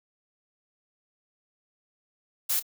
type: noise with echo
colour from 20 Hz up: blue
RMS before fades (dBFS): -26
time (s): 2.49-2.6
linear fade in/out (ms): 10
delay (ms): 27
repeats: 1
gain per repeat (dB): -15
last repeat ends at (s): 2.627
effects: none